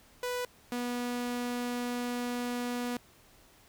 sawtooth tone pair in turn, 493.9 / 243.7 Hz, B4 / B3, 0 / -23 cents, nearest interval octave, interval 1223 cents, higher first, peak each -28 dBFS, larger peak neither, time 0.23-0.45 / 0.72-2.97 s, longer second, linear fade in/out 2 ms, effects pink hiss -60 dBFS RMS until 3.68 s

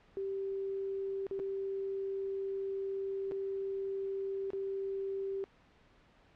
sine tone with dropouts, 390 Hz, G4, 9 cents flat, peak -34 dBFS, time 0.17-5.44 s, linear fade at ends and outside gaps 0 ms, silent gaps 1.267-1.311 / 1.392-1.398 / 3.312-3.319 / 4.504-4.533 s, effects pink hiss -64 dBFS RMS until 6.35 s + low-pass 3000 Hz 12 dB/octave

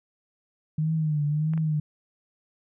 sine tone with vibrato, 153.2 Hz, D#3, 27 cents flat, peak -22 dBFS, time 0.78-1.8 s, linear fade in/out 5 ms, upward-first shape triangle, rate 1.6 Hz, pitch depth 89 cents each way
clicks, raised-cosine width 0.5 ms, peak -28 dBFS, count 2, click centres 1.536 / 1.577 s
effects none

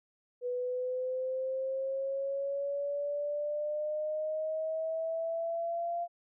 sine exponential sweep, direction up, 490.9 to 693 Hz, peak -31 dBFS, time 0.41-6.08 s, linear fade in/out 50 ms, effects none

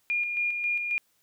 sine tone with tremolo, 2420 Hz, D#7, 49 cents flat, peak -24 dBFS, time 0.1-0.98 s, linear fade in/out 0 ms, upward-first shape square, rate 3.7 Hz, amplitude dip 40%, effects white hiss -69 dBFS RMS until 1.22 s

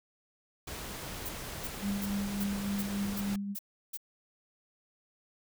pink noise, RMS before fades -41 dBFS, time 0.67-3.36 s, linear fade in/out 5 ms
violet noise bursts, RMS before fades -38 dBFS, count 8, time 1.25-3.974 s, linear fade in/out 10 ms, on 43 ms, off 340 ms
sine tone with tremolo, 200.4 Hz, G3, 38 cents sharp, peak -29 dBFS, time 1.81-3.56 s, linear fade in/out 50 ms, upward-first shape triangle, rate 3.5 Hz, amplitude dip 50%
effects none

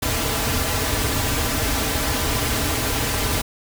pink noise with comb filter, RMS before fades -22 dBFS, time 0.02-3.42 s, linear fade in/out 10 ms, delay 5.5 ms, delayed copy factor -0.7, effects none

